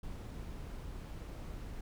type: noise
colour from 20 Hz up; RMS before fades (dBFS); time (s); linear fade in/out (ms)
brown; -44; 0.03-1.81; 5
effects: none